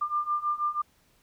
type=beating tone pair; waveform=sine; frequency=1192 / 1198.2 Hz; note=D6 / D6; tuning=+25 / +34 cents; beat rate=6.2 Hz; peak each=-30 / -28 dBFS; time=0.01-0.82 s; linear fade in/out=10 ms; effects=pink hiss -65 dBFS RMS until 1.22 s

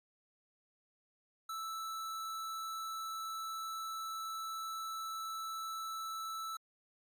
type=tone; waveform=square; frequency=1317 Hz; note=E6; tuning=2 cents flat; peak=-40 dBFS; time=1.49-6.57 s; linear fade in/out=5 ms; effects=AAC 64 kbps

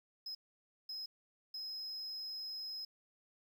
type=tone bursts at uneven times; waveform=triangle; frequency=5110 Hz; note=D#8; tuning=45 cents sharp; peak=-40 dBFS; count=3; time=0.26-0.35 / 0.89-1.06 / 1.54-2.85 s; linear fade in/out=5 ms; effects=11-bit

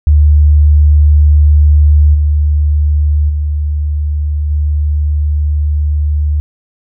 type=tone with level steps; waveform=sine; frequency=74.4 Hz; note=D2; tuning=23 cents sharp; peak=-3 / -7 / -11 / -9 dBFS; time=0.07-6.4 s; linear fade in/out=0 ms; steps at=2.14 / 3.29 / 4.5 s; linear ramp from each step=10 ms; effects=none

